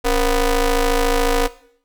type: ring-modulated tone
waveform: sawtooth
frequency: 250 Hz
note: B3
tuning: 21 cents sharp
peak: -8 dBFS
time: 0.04-1.48 s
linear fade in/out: 20 ms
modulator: 223 Hz
effects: noise-tail reverb RT60 0.6 s tail -18 dB re dry